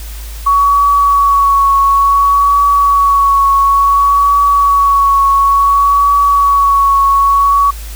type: tone with vibrato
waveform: sine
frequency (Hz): 1122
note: C#6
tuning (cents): +21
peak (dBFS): -6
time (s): 0.46-7.71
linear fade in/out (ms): 10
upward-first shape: triangle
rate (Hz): 0.57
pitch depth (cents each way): 24
effects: added 53 Hz sine -23 dBFS peak until 7.95 s + white hiss -33 dBFS RMS until 7.95 s